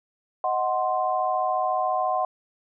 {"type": "chord", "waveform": "sine", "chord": "C diminished", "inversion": "first", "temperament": "equal with one note detuned", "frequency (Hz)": [625.9, 740, 1046.5], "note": ["Eb5", "Gb5", "C6"], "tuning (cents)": [10, 0, 0], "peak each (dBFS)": [-28, -24, -27], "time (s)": [0.44, 2.25], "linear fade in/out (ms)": 2, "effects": []}